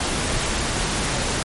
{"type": "noise", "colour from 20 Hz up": "pink", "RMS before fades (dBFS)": -23, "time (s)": [0, 1.43], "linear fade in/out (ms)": 5, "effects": ["MP3 48 kbps"]}